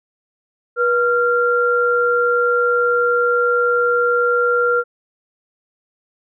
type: tone pair together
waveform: sine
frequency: 483.5 / 1384.6 Hz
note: B4 / F6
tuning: -37 / -15 cents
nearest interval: octave + tritone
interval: 1822 cents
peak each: -16 dBFS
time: 0.76-4.84 s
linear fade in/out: 50 ms
effects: none